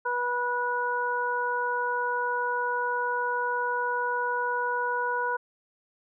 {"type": "harmonic tone", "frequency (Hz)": 488.4, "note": "B4", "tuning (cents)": -19, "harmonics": [1, 2, 3], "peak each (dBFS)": [-32, -28, -30], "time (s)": [0.05, 5.37], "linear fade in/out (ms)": 10, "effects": []}